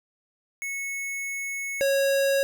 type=tone pair in turn; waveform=square; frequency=2200 / 550 Hz; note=C#7 / C#5; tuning=-14 / -14 cents; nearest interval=2 octaves; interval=2400 cents; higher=first; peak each=-30 / -21 dBFS; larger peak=second; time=0.62-1.81 / 1.81-2.43 s; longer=first; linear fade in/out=0 ms; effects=none